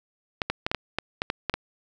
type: clicks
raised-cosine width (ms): 0.3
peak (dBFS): -9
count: 10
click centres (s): 0.418 / 0.5 / 0.665 / 0.715 / 0.747 / 0.986 / 1.219 / 1.301 / 1.497 / 1.54
effects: none